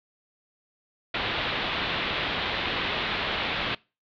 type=low-pass noise; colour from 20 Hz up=white; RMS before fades=-29 dBFS; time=1.14-3.75 s; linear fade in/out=5 ms; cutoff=3800 Hz; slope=48 dB/octave; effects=noise-tail reverb RT60 0.3 s tail -24 dB re dry